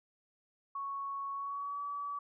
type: tone with pitch glide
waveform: sine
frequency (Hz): 1108.7 to 1145.1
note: C#6 to D6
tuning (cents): 0 to -44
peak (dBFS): -36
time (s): 0.75-2.19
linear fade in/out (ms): 5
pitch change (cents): +56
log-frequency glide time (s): 1.33-1.81
effects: none